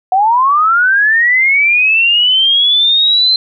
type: linear sweep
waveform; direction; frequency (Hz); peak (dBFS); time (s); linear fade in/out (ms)
sine; up; 726 to 4118; -7; 0.12-3.36; 2
effects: none